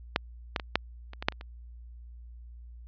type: clicks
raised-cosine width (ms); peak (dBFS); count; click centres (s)
0.3; -7 / -11 / -19 / -6 / -27 / -19 / -6 / -29 / -27; 9; 0.161 / 0.562 / 0.598 / 0.756 / 1.134 / 1.225 / 1.285 / 1.323 / 1.411
effects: added 59 Hz sine -44 dBFS peak until 2.87 s + resampled to 11025 Hz